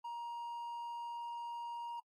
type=tone; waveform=triangle; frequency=943 Hz; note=A#5; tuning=20 cents sharp; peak=-39 dBFS; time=0.04-2 s; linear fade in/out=10 ms; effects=AAC 32 kbps